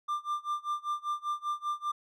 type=tone with tremolo; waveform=triangle; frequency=1190 Hz; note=D6; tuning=22 cents sharp; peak=-26 dBFS; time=0.08-1.92 s; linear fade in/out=10 ms; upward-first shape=sine; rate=5.1 Hz; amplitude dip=95%; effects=none

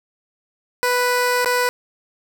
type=tone with dropouts; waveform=15% pulse; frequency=493.9 Hz; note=B4; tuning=in tune; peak=-10 dBFS; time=0.83-1.69 s; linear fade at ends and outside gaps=0 ms; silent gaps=1.446-1.459 s; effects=none

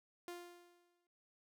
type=tone with exponential decay; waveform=sawtooth; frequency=350 Hz; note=F4; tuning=4 cents sharp; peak=-40 dBFS; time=0.28-1.07 s; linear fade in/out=1 ms; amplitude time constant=170 ms; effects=none

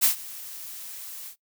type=noise with ADSR envelope; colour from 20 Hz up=blue; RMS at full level=-18 dBFS; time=0.01-1.36 s; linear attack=31 ms; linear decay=110 ms; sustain=-21 dB; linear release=88 ms; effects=noise-tail reverb RT60 0.1 s tail -19 dB re dry

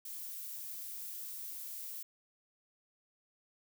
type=noise; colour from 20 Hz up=violet; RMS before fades=-44 dBFS; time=0.05-2.03 s; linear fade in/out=5 ms; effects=none

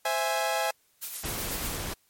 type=chord; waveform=sawtooth; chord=C augmented; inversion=none; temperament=equal; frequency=523.3 / 659.3 / 830.6 Hz; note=C5 / E5 / G#5; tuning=0 / 0 / 0 cents; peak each=-29 / -26 / -25 dBFS; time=0.05-0.71 s; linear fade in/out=5 ms
type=noise with tremolo; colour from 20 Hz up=blue; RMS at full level=-34 dBFS; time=1.01-1.77 s; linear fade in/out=20 ms; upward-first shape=sine; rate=8.1 Hz; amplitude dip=45%
type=noise; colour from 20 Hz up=pink; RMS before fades=-34 dBFS; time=1.23-1.94 s; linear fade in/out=10 ms
effects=white hiss -67 dBFS RMS until 2.09 s + MP3 64 kbps

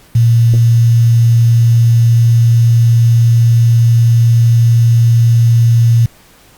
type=tone with quantisation; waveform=sine; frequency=116.4 Hz; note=A#2; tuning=2 cents flat; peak=-5 dBFS; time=0.15-6.06 s; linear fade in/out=5 ms; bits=5; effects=pink hiss -44 dBFS RMS until 6.57 s + Opus 48 kbps

